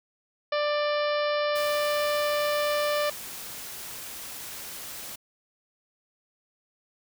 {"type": "harmonic tone", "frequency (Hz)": 591, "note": "D5", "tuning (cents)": 11, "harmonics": [1, 2, 3, 4, 5, 6, 7, 8, 9], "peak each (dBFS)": [-25, -31, -35, -37, -39, -41, -42, -43, -44], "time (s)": [0.52, 3.1], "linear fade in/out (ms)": 5}
{"type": "noise", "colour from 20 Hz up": "white", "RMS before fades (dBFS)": -39, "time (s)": [1.55, 5.16], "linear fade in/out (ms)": 10}
{"effects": []}